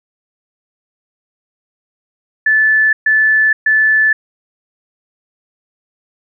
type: tone bursts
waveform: sine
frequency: 1744 Hz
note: A6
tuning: 16 cents flat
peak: -8 dBFS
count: 3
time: 2.46-4.13 s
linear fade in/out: 5 ms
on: 470 ms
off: 130 ms
effects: none